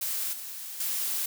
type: noise with level steps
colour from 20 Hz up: blue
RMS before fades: -31 / -39 / -30 dBFS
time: 0.01-1.26 s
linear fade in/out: 5 ms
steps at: 0.33 / 0.8 s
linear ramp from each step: 2 ms
effects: none